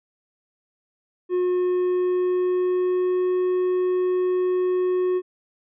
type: tone with pitch glide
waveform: triangle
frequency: 361.2 to 365.2 Hz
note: F#4 to F#4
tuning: -42 to -23 cents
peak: -17 dBFS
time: 1.29-5.22 s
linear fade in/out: 50 ms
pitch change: +19 cents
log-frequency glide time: 1.47-3.34 s
effects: resampled to 8000 Hz